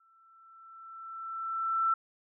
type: tone with exponential growth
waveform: sine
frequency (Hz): 1335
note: E6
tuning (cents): +22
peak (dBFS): -23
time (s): 0-1.94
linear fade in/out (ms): 5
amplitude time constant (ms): 420
effects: none